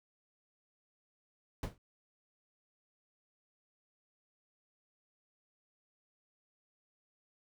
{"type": "noise with exponential decay", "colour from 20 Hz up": "brown", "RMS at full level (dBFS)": -32, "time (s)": [1.63, 1.78], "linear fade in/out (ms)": 2, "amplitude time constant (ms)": 32, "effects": []}